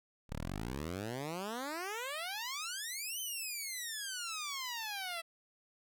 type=exponential two-way sweep; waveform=10% pulse; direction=up then down; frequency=33.15 to 3110 to 655 Hz; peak=-30 dBFS; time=0.29-5.22 s; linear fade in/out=20 ms; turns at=3.2 s; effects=none